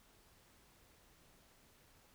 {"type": "silence", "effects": ["pink hiss -67 dBFS RMS until 2.14 s"]}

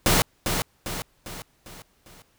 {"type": "noise with echo", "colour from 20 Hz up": "pink", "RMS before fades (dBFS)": -19, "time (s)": [0.06, 0.22], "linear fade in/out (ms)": 0, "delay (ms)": 400, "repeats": 5, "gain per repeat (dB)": -6, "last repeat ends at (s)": 2.22, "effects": ["pink hiss -64 dBFS RMS until 2.38 s"]}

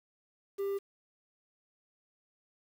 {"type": "tone with quantisation", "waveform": "triangle", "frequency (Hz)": 396.4, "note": "G4", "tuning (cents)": 19, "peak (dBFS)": -29, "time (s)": [0.58, 0.79], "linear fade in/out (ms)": 20, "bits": 9, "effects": []}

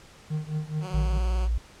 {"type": "tone with tremolo", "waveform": "triangle", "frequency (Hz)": 153.8, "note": "D#3", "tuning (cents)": -20, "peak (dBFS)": -22, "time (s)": [0.3, 1.18], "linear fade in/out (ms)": 10, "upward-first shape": "triangle", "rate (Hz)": 4.7, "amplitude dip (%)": 95}
{"type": "tone with vibrato", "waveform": "10% pulse", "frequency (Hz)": 185, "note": "F#3", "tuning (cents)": 0, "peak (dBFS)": -28, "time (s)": [0.8, 1.49], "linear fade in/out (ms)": 50, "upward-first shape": "square", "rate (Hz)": 20, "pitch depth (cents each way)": 31}
{"type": "tone", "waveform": "sine", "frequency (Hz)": 57.3, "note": "A#1", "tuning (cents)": -29, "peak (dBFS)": -22, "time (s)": [0.94, 1.58], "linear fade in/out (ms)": 5}
{"effects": ["pink hiss -51 dBFS RMS until 1.8 s", "low-pass 8000 Hz 12 dB/octave"]}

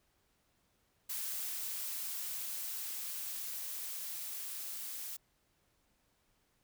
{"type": "noise with level ramp", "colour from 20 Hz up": "blue", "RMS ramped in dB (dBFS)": [-39, -43], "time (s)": [1.09, 5.17], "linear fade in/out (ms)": 10, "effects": ["pink hiss -75 dBFS RMS until 6.63 s"]}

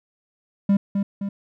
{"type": "tone with echo", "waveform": "triangle", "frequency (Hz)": 199, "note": "G3", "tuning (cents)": 26, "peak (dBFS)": -12, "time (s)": [0.69, 0.77], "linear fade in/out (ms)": 5, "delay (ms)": 260, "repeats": 2, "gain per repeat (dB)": -5, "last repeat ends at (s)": 1.29, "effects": []}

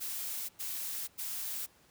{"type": "noise bursts", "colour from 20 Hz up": "blue", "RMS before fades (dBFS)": -38, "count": 3, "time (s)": [0, 1.666], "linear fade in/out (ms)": 20, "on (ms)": 490, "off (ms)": 98, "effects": ["pink hiss -64 dBFS RMS until 1.9 s", "high-pass 60 Hz 12 dB/octave"]}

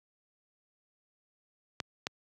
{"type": "clicks", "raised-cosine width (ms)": 0.2, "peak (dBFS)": -15, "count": 2, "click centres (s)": [1.802, 2.069], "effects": ["high-pass 100 Hz 12 dB/octave"]}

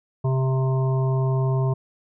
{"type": "harmonic tone", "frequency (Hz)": 131.7, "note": "C3", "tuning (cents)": 12, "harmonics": [1, 3, 5, 7, 8], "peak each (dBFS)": [-19, -29, -33, -36, -37], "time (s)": [0.24, 1.74], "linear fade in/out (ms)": 10, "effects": []}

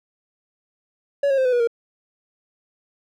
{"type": "tone with pitch steps", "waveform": "triangle", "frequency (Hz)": [564, 542.9, 522.6, 503, 484.2, 466.1], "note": ["C#5", "C#5", "C5", "B4", "B4", "A#4"], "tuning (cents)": [30, -36, -2, 32, -34, 0], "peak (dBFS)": -14, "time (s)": [1.23, 1.674], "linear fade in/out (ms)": 5, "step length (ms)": 74, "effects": []}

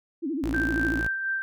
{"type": "tone with vibrato", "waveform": "sine", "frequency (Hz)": 297.7, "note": "D4", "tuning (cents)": 24, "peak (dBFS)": -26, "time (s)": [0.22, 1.02], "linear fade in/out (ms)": 20, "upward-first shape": "sine", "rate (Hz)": 13, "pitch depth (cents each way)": 230}
{"type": "tone", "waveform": "sawtooth", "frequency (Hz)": 56, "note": "A1", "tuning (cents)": 31, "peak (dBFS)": -26, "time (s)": [0.43, 1.08], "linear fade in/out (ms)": 10}
{"type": "tone with tremolo", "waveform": "sine", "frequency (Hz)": 1568, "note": "G6", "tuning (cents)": 0, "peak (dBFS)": -24, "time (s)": [0.54, 1.42], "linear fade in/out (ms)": 0, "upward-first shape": "sine", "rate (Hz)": 4.2, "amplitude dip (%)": 40}
{"effects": []}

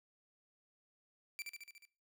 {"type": "tone with echo", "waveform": "sawtooth", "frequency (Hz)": 2340, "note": "D7", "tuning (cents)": -7, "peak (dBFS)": -37, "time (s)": [1.39, 1.42], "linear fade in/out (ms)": 0, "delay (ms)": 72, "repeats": 6, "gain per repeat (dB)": -3, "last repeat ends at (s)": 1.852, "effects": ["noise-tail reverb RT60 0.4 s tail -21 dB re dry"]}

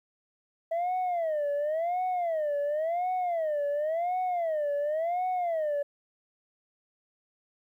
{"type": "tone with vibrato", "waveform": "sine", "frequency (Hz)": 651, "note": "E5", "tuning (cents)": -22, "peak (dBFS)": -24, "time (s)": [0.71, 5.83], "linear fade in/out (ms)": 10, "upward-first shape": "sine", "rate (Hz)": 0.93, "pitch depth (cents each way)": 220, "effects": ["tanh soft clip ceiling -25 dBFS", "11-bit"]}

